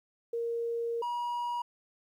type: tone pair in turn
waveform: sine / triangle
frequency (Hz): 466.2 / 960.3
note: A#4 / B5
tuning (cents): 0 / -49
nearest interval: octave + minor second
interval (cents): 1251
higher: second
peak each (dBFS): -30 / -29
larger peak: second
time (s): 0.33-1.02 / 1.02-1.62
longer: first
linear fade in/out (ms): 5
effects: 11-bit